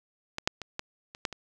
clicks, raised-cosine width 0.2 ms, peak -15 / -6 / -20 / -15 / -26 / -11 / -22 dBFS, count 7, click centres 0.384 / 0.475 / 0.617 / 0.794 / 1.149 / 1.252 / 1.327 s, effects none

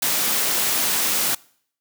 white high-pass noise, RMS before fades -21 dBFS, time 0.02-1.35 s, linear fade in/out 5 ms, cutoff 160 Hz, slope 12 dB/octave, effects noise-tail reverb RT60 0.6 s tail -24 dB re dry

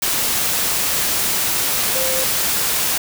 sine tone in noise, 523.3 Hz, C5, in tune, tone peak -23 dBFS, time 1.95-2.24 s, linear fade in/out 5 ms, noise white, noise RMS -19 dBFS, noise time 0.02-2.98 s, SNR -7 dB, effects none

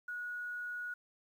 sine tone with quantisation, 1457 Hz, F#6, 27 cents flat, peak -38 dBFS, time 0.08-0.94 s, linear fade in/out 5 ms, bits 11, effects none

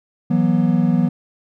triangle chord, E suspended second, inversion none, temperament equal with one note detuned, 164.81 / 185 / 241 Hz, E3 / F#3 / B3, 0 / 0 / -42 cents, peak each -16 dBFS, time 0.3-1.09 s, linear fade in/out 10 ms, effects none

